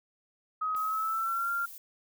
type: tone with pitch glide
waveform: sine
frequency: 1265 to 1387.5 Hz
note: D#6 to F6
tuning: +28 to -12 cents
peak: -28 dBFS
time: 0.61-1.66 s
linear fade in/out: 10 ms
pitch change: +160 cents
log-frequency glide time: 0.79-1.51 s
type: click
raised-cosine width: 0.3 ms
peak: -32 dBFS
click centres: 0.749 s
type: noise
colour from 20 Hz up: violet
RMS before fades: -46 dBFS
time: 0.76-1.78 s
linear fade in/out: 2 ms
effects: none